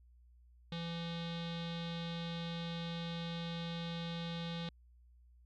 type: tone with low-pass filter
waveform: square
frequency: 168.5 Hz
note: E3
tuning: 38 cents sharp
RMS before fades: -41 dBFS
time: 0.72-4.69 s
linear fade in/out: 2 ms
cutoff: 3700 Hz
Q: 6.1
effects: added 60 Hz sine -60 dBFS peak until 5.45 s